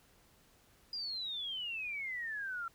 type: exponential sweep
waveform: sine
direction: down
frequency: 4909 to 1342 Hz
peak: -37 dBFS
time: 0.93-2.68 s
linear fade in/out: 2 ms
effects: pink hiss -66 dBFS RMS until 2.74 s